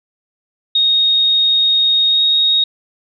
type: tone with pitch glide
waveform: sine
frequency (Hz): 3729 to 3751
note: A#7 to A#7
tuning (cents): 0 to +10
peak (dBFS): -10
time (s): 0.75-2.64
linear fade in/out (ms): 5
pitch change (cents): +10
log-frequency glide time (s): 2.09-2.22
effects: none

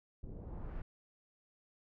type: noise with low-pass filter sweep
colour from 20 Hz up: brown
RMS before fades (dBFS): -44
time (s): 0.23-0.82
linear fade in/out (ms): 5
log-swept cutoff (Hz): 330 to 2000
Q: 1.2
effects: none

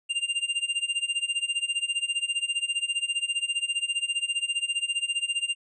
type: tone with tremolo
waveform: square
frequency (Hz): 2794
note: F7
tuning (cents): 0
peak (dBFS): -23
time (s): 0.09-5.55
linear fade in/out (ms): 20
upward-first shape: sine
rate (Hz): 15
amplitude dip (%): 90
effects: resampled to 24000 Hz

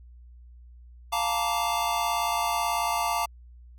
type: chord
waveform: square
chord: Bb major seventh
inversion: second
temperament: just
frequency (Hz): 699.2 / 874.1 / 932.3 / 1165.4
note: F5 / A5 / Bb5 / D6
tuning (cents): +2 / -12 / 0 / -14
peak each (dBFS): -31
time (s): 1.12-3.26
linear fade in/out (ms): 10
effects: added 60 Hz sine -46 dBFS peak until 3.78 s + AAC 64 kbps

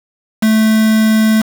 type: tone with quantisation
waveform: triangle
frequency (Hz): 218.9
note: A3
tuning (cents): -9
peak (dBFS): -6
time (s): 0.42-1.42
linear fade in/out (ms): 10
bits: 3
effects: none

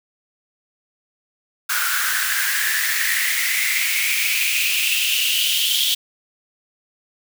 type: noise with high-pass filter sweep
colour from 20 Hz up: white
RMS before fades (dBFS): -20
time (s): 1.69-5.95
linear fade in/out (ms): 10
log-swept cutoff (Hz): 1400 to 3300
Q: 7
effects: none

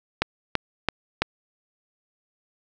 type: click train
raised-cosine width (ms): 0.3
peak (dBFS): -4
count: 4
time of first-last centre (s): 0.22-1.22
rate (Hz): 3
effects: none

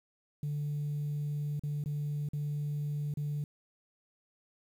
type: tone with dropouts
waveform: sine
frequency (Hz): 146.83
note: D3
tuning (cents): 0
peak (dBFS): -30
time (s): 0.43-3.44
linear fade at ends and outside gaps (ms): 2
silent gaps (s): 1.595-1.635 / 1.839-1.859 / 2.288-2.333 / 3.139-3.172
effects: tanh soft clip ceiling -29 dBFS + 10-bit

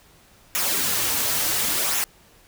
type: noise with flanger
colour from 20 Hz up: white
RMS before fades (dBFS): -23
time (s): 0.55-2.04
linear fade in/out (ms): 0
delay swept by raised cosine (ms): 0.22 to 5.72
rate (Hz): 0.7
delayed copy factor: -0.5
effects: pink hiss -54 dBFS RMS until 2.47 s

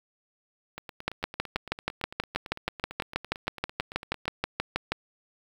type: two click trains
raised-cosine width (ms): 0.3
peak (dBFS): -23 / -10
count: 32 / 25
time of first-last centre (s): 0.78-4.255 / 1.08-4.92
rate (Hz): 8.92 / 6.25
effects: 7-bit

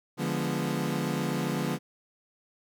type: chord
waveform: 30% pulse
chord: D diminished seventh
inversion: none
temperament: equal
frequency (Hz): 146.83 / 174.61 / 207.7 / 246.9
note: D3 / F3 / Ab3 / Cb4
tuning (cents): 0 / 0 / 0 / 0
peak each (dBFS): -30 / -30 / -32 / -31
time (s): 0.17-1.79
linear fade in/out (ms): 50
effects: none

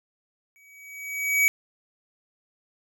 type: tone with exponential growth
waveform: square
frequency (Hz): 2270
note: C#7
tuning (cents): +41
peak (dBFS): -16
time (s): 0.56-1.48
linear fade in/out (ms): 0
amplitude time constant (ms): 200
effects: none

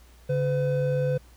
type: tone pair together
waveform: triangle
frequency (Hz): 141.99 / 506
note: C#3 / B4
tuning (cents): +42 / +42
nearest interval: octave + minor seventh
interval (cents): 2200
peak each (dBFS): -23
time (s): 0.29-1.18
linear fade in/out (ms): 10
effects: added 60 Hz sine -51 dBFS peak until 1.36 s + pink hiss -58 dBFS RMS until 1.36 s

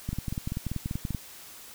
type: two click trains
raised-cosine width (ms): 5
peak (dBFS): -19 / -18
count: 6 / 12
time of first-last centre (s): 0.13-1.107 / 0.09-1.148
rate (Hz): 5.12 / 10.4
effects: white hiss -47 dBFS RMS until 1.74 s

